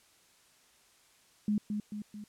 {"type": "tone with echo", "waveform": "sine", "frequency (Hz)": 209.2, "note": "G#3", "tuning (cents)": 13, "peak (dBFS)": -26, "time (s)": [1.48, 1.58], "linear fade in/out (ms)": 2, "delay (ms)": 220, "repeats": 3, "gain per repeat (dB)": -5, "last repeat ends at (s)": 2.24, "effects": ["white hiss -64 dBFS RMS until 2.28 s", "low-pass 10000 Hz 12 dB/octave"]}